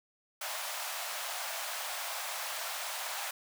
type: high-pass noise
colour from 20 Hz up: pink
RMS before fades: -38 dBFS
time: 0.41-3.31 s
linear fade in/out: 5 ms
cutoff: 610 Hz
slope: 48 dB/octave
effects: none

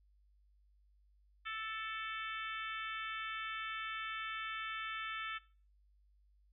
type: harmonic tone with a mistuned harmonic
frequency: 440 Hz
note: A4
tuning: in tune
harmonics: 3 / 4 / 5 / 6 / 7 / 8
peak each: -43 / -45 / -47 / -49 / -50 / -51 dBFS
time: 1.45-5.39 s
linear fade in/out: 20 ms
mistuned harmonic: 5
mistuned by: +25 cents
effects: noise-tail reverb RT60 0.4 s tail -21 dB re dry + added 50 Hz sine -66 dBFS peak until 6.52 s

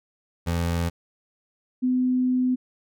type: tone pair in turn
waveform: 25% pulse / sine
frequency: 85 / 253.2 Hz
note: F2 / B3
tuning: -46 / +43 cents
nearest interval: octave + perfect fifth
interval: 1889 cents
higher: second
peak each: -19 / -19 dBFS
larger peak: neither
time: 0.46-0.9 / 1.82-2.56 s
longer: second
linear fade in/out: 20 ms
effects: none

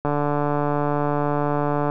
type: click train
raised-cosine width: 1 ms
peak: -9 dBFS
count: 271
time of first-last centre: 0.05-1.899 s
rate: 146 Hz
effects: none

